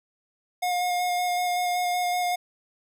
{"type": "tone with vibrato", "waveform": "square", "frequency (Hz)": 716, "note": "F5", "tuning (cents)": 43, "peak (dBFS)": -24, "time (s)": [0.62, 2.36], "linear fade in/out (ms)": 10, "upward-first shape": "square", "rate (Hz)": 5.3, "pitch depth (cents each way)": 11, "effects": []}